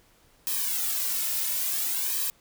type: noise with flanger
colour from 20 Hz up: blue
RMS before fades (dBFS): -28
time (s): 0.47-2.3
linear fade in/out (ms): 0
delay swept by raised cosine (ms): 1.4 to 2.6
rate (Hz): 0.57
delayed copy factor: -0.95
effects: pink hiss -61 dBFS RMS until 2.4 s